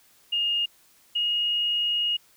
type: tone pair in turn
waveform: sine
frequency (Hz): 2840 / 2870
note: F7 / F7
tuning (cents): +28 / +47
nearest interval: unison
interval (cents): 19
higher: second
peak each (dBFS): -22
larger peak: neither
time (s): 0.32-0.66 / 1.15-2.17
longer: second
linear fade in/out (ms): 10
effects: white hiss -59 dBFS RMS until 2.36 s